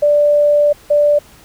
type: tone pair in turn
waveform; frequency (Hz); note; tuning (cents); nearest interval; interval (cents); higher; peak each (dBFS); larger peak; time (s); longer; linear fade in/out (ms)
sine; 587.3 / 587.3; D5 / D5; 0 / 0; unison; 0; neither; -8; neither; 0.02-0.73 / 0.9-1.19; first; 10
effects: pink hiss -44 dBFS RMS until 1.44 s